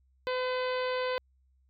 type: harmonic tone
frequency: 507 Hz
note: B4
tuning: 45 cents sharp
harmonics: 1 / 2 / 3 / 4 / 5 / 6 / 7 / 8 / 9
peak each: -30 / -36 / -40 / -42 / -44 / -46 / -47 / -48 / -49 dBFS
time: 0.27-1.18 s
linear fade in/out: 0 ms
effects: added 65 Hz sine -64 dBFS peak until 1.69 s